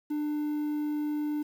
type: tone with quantisation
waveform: triangle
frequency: 298.3 Hz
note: D4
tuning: 27 cents sharp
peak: -26 dBFS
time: 0.1-1.43 s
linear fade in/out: 10 ms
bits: 9
effects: none